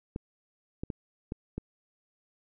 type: clicks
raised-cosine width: 3 ms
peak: -21 dBFS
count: 5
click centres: 0.161 / 0.835 / 0.902 / 1.321 / 1.58 s
effects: none